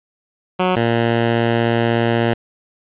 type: tone pair in turn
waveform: 10% pulse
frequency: 183.5 / 116.47 Hz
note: F#3 / A#2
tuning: -14 / -1 cents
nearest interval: minor sixth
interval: 787 cents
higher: first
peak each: -6 dBFS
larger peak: neither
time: 0.59-0.76 / 0.76-2.34 s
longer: second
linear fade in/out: 10 ms
effects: resampled to 8000 Hz + 7-bit